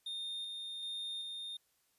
triangle tone with tremolo, 3651 Hz, A#7, 37 cents flat, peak -37 dBFS, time 0.06-1.57 s, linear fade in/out 5 ms, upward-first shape square, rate 1.3 Hz, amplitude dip 25%, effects white hiss -75 dBFS RMS until 1.98 s + resampled to 32000 Hz

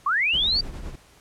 sine linear sweep, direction up, 1046.5 to 4699 Hz, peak -19 dBFS, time 0.06-0.61 s, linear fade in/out 5 ms
brown noise with tremolo, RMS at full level -31 dBFS, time 0.33-0.96 s, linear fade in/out 10 ms, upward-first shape triangle, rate 9.7 Hz, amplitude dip 60%
effects pink hiss -54 dBFS RMS until 1.2 s + low-pass 11000 Hz 12 dB/octave

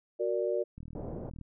sine chord, Gb augmented, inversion none, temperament equal, 370 / 466.2 / 587.3 Hz, Gb4 / Bb4 / D5, 0 / 0 / 0 cents, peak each -32 dBFS, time 0.19-0.64 s, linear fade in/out 20 ms
click train, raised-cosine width 5 ms, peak -33 dBFS, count 26, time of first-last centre 0.78-1.413 s, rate 39.5 Hz
white low-pass noise, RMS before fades -41 dBFS, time 0.95-1.3 s, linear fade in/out 2 ms, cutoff 590 Hz, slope 24 dB/octave
effects none

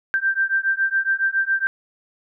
sine beating tone pair, 1568 / 1575.2 Hz, G6 / G6, 0 / +8 cents, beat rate 7.2 Hz, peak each -21 dBFS, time 0.14-1.67 s, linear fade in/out 0 ms, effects none

